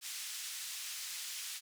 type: band-pass noise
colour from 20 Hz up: white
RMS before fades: -43 dBFS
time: 0.01-1.61 s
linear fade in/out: 50 ms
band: 2200 to 8800 Hz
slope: 12 dB/octave
effects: none